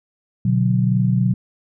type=chord; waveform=sine; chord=B minor; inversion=none; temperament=equal; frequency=123.47 / 146.83 / 185 Hz; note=B2 / D3 / F#3; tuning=0 / 0 / 0 cents; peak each=-17 / -23 / -18 dBFS; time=0.45-1.34 s; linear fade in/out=5 ms; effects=none